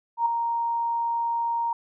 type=tone with ADSR envelope; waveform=sine; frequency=932.3 Hz; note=A#5; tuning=in tune; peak=-17 dBFS; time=0.17-1.73 s; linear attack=89 ms; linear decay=4 ms; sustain=-6 dB; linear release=3 ms; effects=none